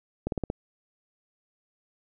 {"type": "slowing click train", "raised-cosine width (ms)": 2, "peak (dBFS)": -15, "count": 5, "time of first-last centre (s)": [0.27, 0.501], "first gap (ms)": 52, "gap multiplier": 1.07, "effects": []}